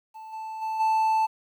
triangle tone with level steps, 880 Hz, A5, in tune, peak -37 / -31 / -25 / -18 dBFS, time 0.14-1.27 s, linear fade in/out 20 ms, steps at 0.32 / 0.61 / 0.79 s, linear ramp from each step 20 ms, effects 10-bit

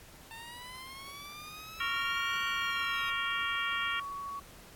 15% pulse linear two-way sweep, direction up then down, 899 to 1495 to 1250 Hz, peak -38 dBFS, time 0.31-3.1 s, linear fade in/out 0 ms, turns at 2.46 s
sine tone with pitch glide, 1108.7 to 1122.2 Hz, C#6 to C#6, 0 to +21 cents, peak -37 dBFS, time 1.8-4.4 s, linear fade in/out 10 ms, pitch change +21 cents, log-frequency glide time 3.27-3.33 s
harmonic tone, 463.8 Hz, A#4, 9 cents flat, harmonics 3 / 4 / 5 / 6 / 7, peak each -36 / -37 / -38 / -39 / -39 dBFS, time 1.8-4 s, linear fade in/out 5 ms
effects pink hiss -54 dBFS RMS until 4.75 s + AAC 64 kbps

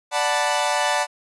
sawtooth chord, B minor seventh, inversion first, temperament equal, 587.3 / 740 / 880 / 987.8 Hz, D5 / F#5 / A5 / B5, 0 / 0 / 0 / 0 cents, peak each -21 / -21 / -20 / -23 dBFS, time 0.11-1.07 s, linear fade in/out 50 ms, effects resampled to 24000 Hz

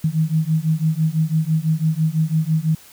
sine beating tone pair, 155.56 / 161.56 Hz, D#3 / E3, 0 / -35 cents, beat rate 6 Hz, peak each -19 / -19 dBFS, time 0.04-2.75 s, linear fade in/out 5 ms, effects white hiss -46 dBFS RMS until 2.92 s

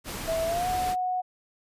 pink noise, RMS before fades -35 dBFS, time 0.04-0.96 s, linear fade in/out 50 ms
sine tone with pitch glide, 654 to 734.1 Hz, E5 to F#5, -14 to -14 cents, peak -25 dBFS, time 0.27-1.22 s, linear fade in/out 20 ms, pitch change +200 cents, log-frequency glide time 0.45-0.68 s
effects resampled to 32000 Hz

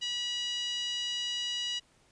10% pulse tone with high-pass filter, 970 Hz, B5, 31 cents flat, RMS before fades -34 dBFS, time 0.01-1.8 s, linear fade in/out 20 ms, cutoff 2800 Hz, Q 3.7, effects pink hiss -65 dBFS RMS until 2.11 s + resampled to 22050 Hz

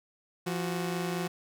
sawtooth tone pair together, 172.66 / 370 Hz, F3 / F#4, -19 / 0 cents, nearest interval octave + minor second, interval 1319 cents, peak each -28 / -31 dBFS, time 0.46-1.28 s, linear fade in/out 10 ms, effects none

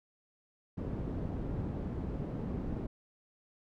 white low-pass noise, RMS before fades -37 dBFS, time 0.77-2.87 s, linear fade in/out 10 ms, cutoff 240 Hz, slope 12 dB/octave, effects none

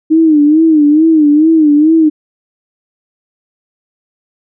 sine tone with vibrato, 308.3 Hz, D#4, 16 cents flat, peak -4 dBFS, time 0.1-2.1 s, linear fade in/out 20 ms, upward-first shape sine, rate 2.3 Hz, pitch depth 98 cents each way, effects none

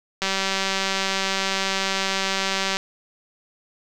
click train, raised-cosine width 0.2 ms, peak -6 dBFS, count 493, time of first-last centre 0.22-2.769 s, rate 193 Hz, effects none

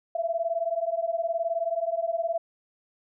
sine beating tone pair, 659.3 / 678.3 Hz, E5 / E5, 0 / +49 cents, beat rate 19 Hz, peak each -28 dBFS, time 0.15-2.38 s, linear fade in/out 5 ms, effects none

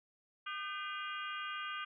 harmonic tone with a mistuned harmonic, 404.8 Hz, G#4, 44 cents flat, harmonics 3 / 4 / 5 / 6 / 7 / 8, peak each -42 / -44 / -51 / -49 / -47 / -51 dBFS, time 0.46-1.85 s, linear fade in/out 10 ms, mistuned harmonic 4, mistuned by -85 cents, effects none

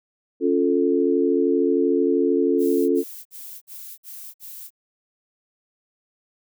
sine chord, Db augmented, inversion none, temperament equal with one note detuned, 277.2 / 350.2 / 440 Hz, Db4 / F4 / A4, 0 / +5 / 0 cents, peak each -21 dBFS, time 0.4-3.04 s, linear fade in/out 50 ms
violet noise bursts, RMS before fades -38 dBFS, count 6, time 2.58-4.705 s, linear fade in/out 50 ms, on 310 ms, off 53 ms
effects none

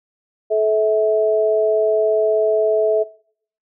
sine tone pair together, 432.4 / 649 Hz, A4 / E5, -30 / -27 cents, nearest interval perfect fifth, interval 703 cents, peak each -17 dBFS, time 0.5-3.04 s, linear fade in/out 20 ms, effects noise-tail reverb RT60 0.6 s tail -21 dB re dry

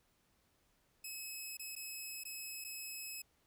10% pulse tone with dropouts, 2575 Hz, E7, 41 cents flat, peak -35 dBFS, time 1.04-3.22 s, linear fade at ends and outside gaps 5 ms, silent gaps 1.571-1.594 / 1.754-1.762 / 2.237-2.251 / 2.642-2.646 s, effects pink hiss -75 dBFS RMS until 3.46 s

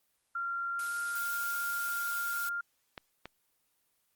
sine tone with pitch glide, 1382 to 1398.9 Hz, F6 to F6, -19 to +2 cents, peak -32 dBFS, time 0.35-2.61 s, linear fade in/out 5 ms, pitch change +21 cents, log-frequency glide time 0.71-0.94 s
blue noise, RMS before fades -40 dBFS, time 0.79-2.49 s, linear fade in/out 2 ms
clicks, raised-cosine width 0.3 ms, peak -25 dBFS, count 2, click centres 2.978 / 3.256 s
effects white hiss -75 dBFS RMS until 4.15 s + Opus 24 kbps

